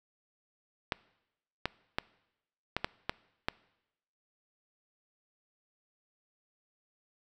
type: clicks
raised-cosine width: 0.3 ms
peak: -13 dBFS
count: 7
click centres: 0.922 / 1.656 / 1.985 / 2.766 / 2.845 / 3.095 / 3.485 s
effects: noise-tail reverb RT60 0.9 s tail -22 dB re dry